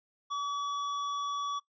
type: tone with hard clipping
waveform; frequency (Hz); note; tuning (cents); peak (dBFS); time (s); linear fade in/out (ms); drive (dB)
sine; 1141; C#6; +50; -33; 0.3-1.6; 20; 9
effects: noise-tail reverb RT60 0.1 s tail -20 dB re dry + resampled to 16000 Hz